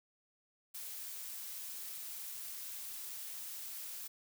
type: noise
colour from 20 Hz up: blue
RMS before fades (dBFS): -45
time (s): 0.74-4.08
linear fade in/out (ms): 10
effects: none